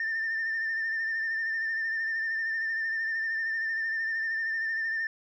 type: tone with vibrato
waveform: sine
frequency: 1798 Hz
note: A6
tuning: 37 cents sharp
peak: -26 dBFS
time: 0-5.07 s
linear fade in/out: 2 ms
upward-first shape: triangle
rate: 13 Hz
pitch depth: 40 cents each way
effects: tanh soft clip ceiling -25 dBFS